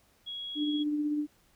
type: tone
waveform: sine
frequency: 3322 Hz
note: G#7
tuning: in tune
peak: -36 dBFS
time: 0.26-0.84 s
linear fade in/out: 20 ms
type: tone with tremolo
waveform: sine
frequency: 297.3 Hz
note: D4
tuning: 21 cents sharp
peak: -26 dBFS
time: 0.55-1.27 s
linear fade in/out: 50 ms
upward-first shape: sine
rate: 16 Hz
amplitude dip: 30%
effects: pink hiss -66 dBFS RMS until 1.55 s